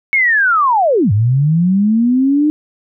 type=linear two-way sweep; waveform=sine; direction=down then up; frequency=2217 to 98 to 306.4 Hz; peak=-9 dBFS; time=0.13-2.5 s; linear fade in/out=0 ms; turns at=1.12 s; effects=none